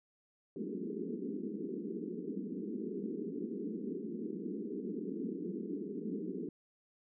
pink band-pass noise, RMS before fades -40 dBFS, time 0.56-6.49 s, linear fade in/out 2 ms, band 180 to 440 Hz, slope 96 dB/octave, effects none

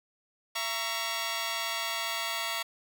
10% pulse chord, A# diminished, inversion second, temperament just, 671.3 / 932.3 / 1118.8 Hz, E5 / A#5 / C#6, +31 / 0 / +16 cents, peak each -27 dBFS, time 0.55-2.63 s, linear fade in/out 10 ms, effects none

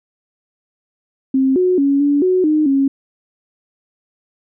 sine tone with pitch steps, 265.6 / 365.4 / 279.1 / 287 / 368.9 / 306.5 / 273.5 Hz, C4 / F#4 / C#4 / D4 / F#4 / D#4 / C#4, +26 / -22 / +12 / -40 / -5 / -26 / -23 cents, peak -11 dBFS, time 1.34-2.88 s, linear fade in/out 5 ms, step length 220 ms, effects none

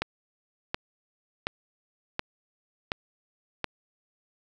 click train, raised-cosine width 0.3 ms, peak -11 dBFS, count 6, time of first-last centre 0.02-3.643 s, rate 1.38 Hz, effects none

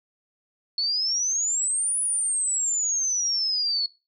sine exponential two-way sweep, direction up then down, 4360 to 9956 to 4360 Hz, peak -22 dBFS, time 0.78-3.86 s, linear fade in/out 2 ms, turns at 1.99 s, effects noise-tail reverb RT60 0.3 s tail -22 dB re dry

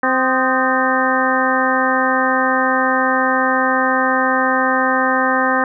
harmonic tone with a mistuned harmonic, 260 Hz, C4, 11 cents flat, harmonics 1 / 2 / 3 / 4 / 5 / 6 / 7, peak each -21 / -21 / -21 / -21 / -21 / -21 / -21 dBFS, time 0.03-5.64 s, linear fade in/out 2 ms, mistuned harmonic 5, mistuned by -74 cents, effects none

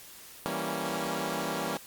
10% pulse chord, E diminished seventh, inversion none, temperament equal, 164.81 / 196 / 233.1 / 277.2 Hz, E3 / G3 / Bb3 / Db4, 0 / 0 / 0 / 0 cents, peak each -28 dBFS, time 0.46-1.77 s, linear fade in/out 0 ms, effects white hiss -49 dBFS RMS until 1.86 s + Opus 48 kbps

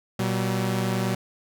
sawtooth tone pair together, 120 / 190.49 Hz, B2 / G3, -49 / -49 cents, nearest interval minor sixth, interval 800 cents, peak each -22 dBFS, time 0.19-1.15 s, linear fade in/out 5 ms, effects none

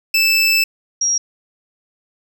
25% pulse / sine tone pair in turn, 2637 / 5648 Hz, E7 / F8, 0 / +19 cents, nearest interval octave + minor second, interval 1319 cents, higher second, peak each -8 / -14 dBFS, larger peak first, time 0.14-0.64 / 1.01-1.18 s, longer first, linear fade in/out 5 ms, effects none

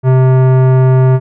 sine tone with tanh clipping, 129.8 Hz, C3, 13 cents flat, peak -7 dBFS, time 0.03-1.2 s, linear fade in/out 50 ms, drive 17 dB, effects none

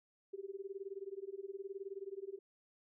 sine tone with tremolo, 392 Hz, G4, in tune, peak -39 dBFS, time 0.33-2.39 s, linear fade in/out 10 ms, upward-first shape sine, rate 19 Hz, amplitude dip 95%, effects none

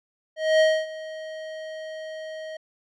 square tone with ADSR envelope, 630 Hz, D#5, 21 cents sharp, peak -15 dBFS, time 0.36-2.57 s, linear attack 240 ms, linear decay 260 ms, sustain -19 dB, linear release 5 ms, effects low-pass 4000 Hz 12 dB/octave

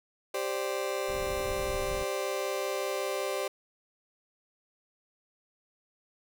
35% pulse chord, G suspended fourth, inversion none, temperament just, 392 / 522.7 / 588 Hz, G4 / C5 / D5, 0 / -2 / +2 cents, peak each -33 dBFS, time 0.34-3.48 s, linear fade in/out 5 ms
brown noise, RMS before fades -39 dBFS, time 1.08-2.05 s, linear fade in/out 20 ms
effects none

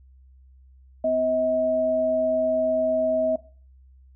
sine tone pair together, 253.2 / 638 Hz, B3 / D#5, +43 / +43 cents, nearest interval octave + major third, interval 1600 cents, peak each -30 / -20 dBFS, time 1.04-3.36 s, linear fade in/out 5 ms, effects noise-tail reverb RT60 0.4 s tail -17 dB re dry + added 65 Hz sine -49 dBFS peak until 4.15 s

